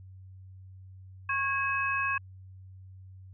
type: tone cluster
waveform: sine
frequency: 1093 / 1643 / 2560 Hz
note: C#6 / G#6 / D#7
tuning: -25 / -19 / +49 cents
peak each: -31 dBFS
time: 1.29-2.18 s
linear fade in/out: 5 ms
effects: added 94 Hz sine -46 dBFS peak until 3.33 s